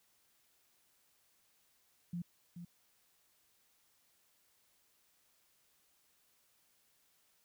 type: tone with echo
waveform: sine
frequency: 173.5 Hz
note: F3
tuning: 11 cents flat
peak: -37 dBFS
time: 2.13-2.22 s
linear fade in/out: 5 ms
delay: 430 ms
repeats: 1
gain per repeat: -8 dB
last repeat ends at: 2.65 s
effects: white hiss -73 dBFS RMS until 7.44 s